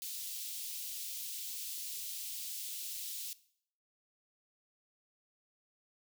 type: high-pass noise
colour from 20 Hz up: white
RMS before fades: -42 dBFS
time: 0.02-3.33 s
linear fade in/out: 0 ms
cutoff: 3000 Hz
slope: 24 dB/octave
effects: noise-tail reverb RT60 0.6 s tail -18 dB re dry